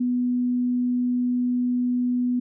sine tone, 246.9 Hz, B3, in tune, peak -20 dBFS, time 0-2.4 s, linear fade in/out 10 ms, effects none

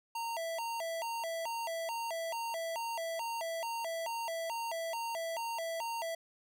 square tone with vibrato, 781 Hz, G5, 7 cents flat, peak -36 dBFS, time 0.15-6.15 s, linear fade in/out 5 ms, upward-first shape square, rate 2.3 Hz, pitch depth 290 cents each way, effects none

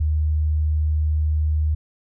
sine tone, 76.7 Hz, D#2, 24 cents flat, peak -17 dBFS, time 0-1.75 s, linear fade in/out 10 ms, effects none

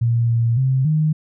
sine tone with pitch steps, 117.2 / 116.3 / 131.7 / 154.8 Hz, A#2 / A#2 / C3 / D#3, +10 / -4 / +12 / -9 cents, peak -14 dBFS, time 0.01-1.13 s, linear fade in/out 10 ms, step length 280 ms, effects none

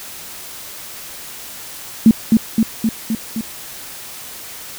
sine tone with echo, 223 Hz, A3, 23 cents sharp, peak -3 dBFS, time 2.06-2.11 s, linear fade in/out 2 ms, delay 260 ms, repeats 5, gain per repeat -3 dB, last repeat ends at 3.41 s, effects white hiss -33 dBFS RMS until 4.78 s

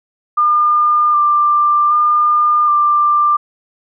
sine tone with vibrato, 1196 Hz, D6, 31 cents sharp, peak -9 dBFS, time 0.37-3.37 s, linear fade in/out 10 ms, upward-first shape square, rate 0.65 Hz, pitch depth 15 cents each way, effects none

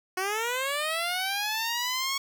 10% pulse linear sweep, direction up, 364 to 1108.7 Hz, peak -19 dBFS, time 0.17-2.18 s, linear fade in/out 5 ms, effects none

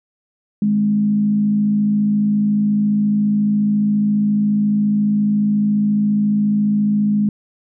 sine tone with frequency modulation, 207.7 Hz, G#3, in tune, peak -13 dBFS, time 0.62-7.29 s, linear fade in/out 2 ms, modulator 54.4 Hz, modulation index 0.33, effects none

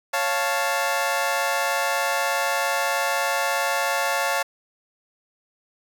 20% pulse chord, Db augmented, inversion none, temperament equal, 554.4 / 698.5 / 880 Hz, Db5 / F5 / A5, 0 / 0 / 0 cents, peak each -21 dBFS, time 0.13-4.43 s, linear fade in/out 10 ms, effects none

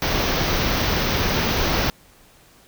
pink band-stop noise, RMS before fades -21 dBFS, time 0.02-1.9 s, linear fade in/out 0 ms, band 6200 to 14000 Hz, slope 96 dB/octave, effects pink hiss -52 dBFS RMS until 2.67 s

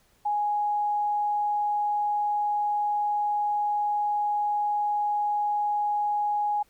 sine tone, 830.6 Hz, G#5, in tune, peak -23 dBFS, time 0.25-6.63 s, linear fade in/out 10 ms, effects pink hiss -64 dBFS RMS until 6.69 s

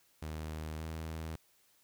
sawtooth tone with pitch glide, 78 to 80.05 Hz, D#2 to D#2, +5 to +50 cents, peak -35 dBFS, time 0.22-1.36 s, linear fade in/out 5 ms, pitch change +45 cents, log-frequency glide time 0.76-0.82 s, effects white hiss -69 dBFS RMS until 1.83 s

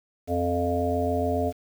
harmonic tone, 87.31 Hz, F2, in tune, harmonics 1 / 3 / 5 / 7 / 8, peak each -29 / -29 / -29 / -29 / -29 dBFS, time 0.27-1.53 s, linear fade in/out 50 ms, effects 8-bit

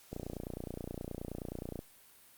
click train, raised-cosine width 2 ms, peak -26 dBFS, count 50, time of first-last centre 0.13-1.791 s, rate 29.5 Hz, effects white hiss -60 dBFS RMS until 2.37 s + Opus 48 kbps

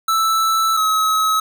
square tone pair in turn, 1318.5 / 1282.4 Hz, E6 / E6, 0 / -48 cents, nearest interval unison, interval 48 cents, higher first, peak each -15 dBFS, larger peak neither, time 0.08-0.77 / 0.77-1.4 s, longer first, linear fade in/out 5 ms, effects none

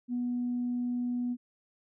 sine tone, 244.6 Hz, B3, 16 cents flat, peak -28 dBFS, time 0.08-1.37 s, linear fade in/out 50 ms, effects tanh soft clip ceiling -24 dBFS

